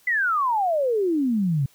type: exponential sweep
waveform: sine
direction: down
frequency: 2038 to 130 Hz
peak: -19 dBFS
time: 0.07-1.66 s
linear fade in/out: 5 ms
effects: white hiss -58 dBFS RMS until 1.74 s